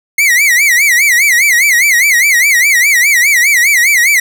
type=tone with vibrato; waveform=45% pulse; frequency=2093 Hz; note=C7; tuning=in tune; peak=-6 dBFS; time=0.18-4.2 s; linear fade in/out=5 ms; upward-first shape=sine; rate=4.9 Hz; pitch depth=190 cents each way; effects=none